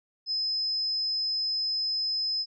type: tone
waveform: sine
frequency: 5100 Hz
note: D#8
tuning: 42 cents sharp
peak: -26 dBFS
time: 0.26-2.46 s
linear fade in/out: 50 ms
effects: none